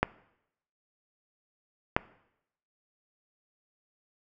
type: clicks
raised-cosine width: 0.5 ms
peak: -7 / -7 dBFS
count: 2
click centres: 0.03 / 1.965 s
effects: noise-tail reverb RT60 0.8 s tail -20 dB re dry